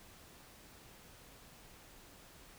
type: silence
effects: pink hiss -58 dBFS RMS until 2.58 s